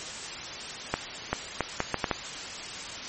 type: accelerating click train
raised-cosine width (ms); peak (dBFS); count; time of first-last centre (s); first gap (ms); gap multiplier
0.5; -9; 7; 0.94-2.113; 390; 0.71
effects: white hiss -37 dBFS RMS until 3.08 s + MP3 32 kbps